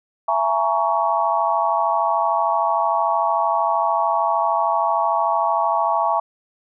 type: chord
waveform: sine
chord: A# half-diminished seventh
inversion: second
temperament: just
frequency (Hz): 671.3 / 839.1 / 932.3 / 1118.8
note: E5 / G#5 / A#5 / C#6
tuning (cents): +31 / +18 / 0 / +16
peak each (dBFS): -22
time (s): 0.28-6.2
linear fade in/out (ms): 5
effects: none